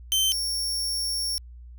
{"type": "tone pair in turn", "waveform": "sawtooth", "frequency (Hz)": [3100, 5492], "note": ["G7", "F8"], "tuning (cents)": [-20, -30], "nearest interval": "minor seventh", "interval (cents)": 990, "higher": "second", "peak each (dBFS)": [-17, -23], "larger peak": "first", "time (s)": [[0.12, 0.32], [0.32, 1.38]], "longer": "second", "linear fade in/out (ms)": 0, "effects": ["added 60 Hz sine -41 dBFS peak until 1.78 s"]}